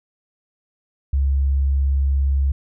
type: tone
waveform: sine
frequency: 68.6 Hz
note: C#2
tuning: 17 cents flat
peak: -15 dBFS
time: 1.13-2.52 s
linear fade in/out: 5 ms
effects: none